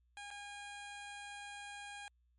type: tone with dropouts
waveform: 15% pulse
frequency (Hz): 814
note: G#5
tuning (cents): -35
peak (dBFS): -40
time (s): 0.17-2.08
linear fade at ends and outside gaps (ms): 1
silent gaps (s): 0.305-0.311
effects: added 60 Hz sine -70 dBFS peak until 2.38 s + MP3 48 kbps